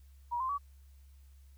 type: tone with pitch steps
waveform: sine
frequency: 957 / 1043.6 / 1138.1 Hz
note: A#5 / C6 / C#6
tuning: +45 / -5 / +45 cents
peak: -31 dBFS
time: 0.31-0.583 s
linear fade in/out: 20 ms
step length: 91 ms
effects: added 68 Hz sine -54 dBFS peak until 1.57 s + white hiss -72 dBFS RMS until 1.57 s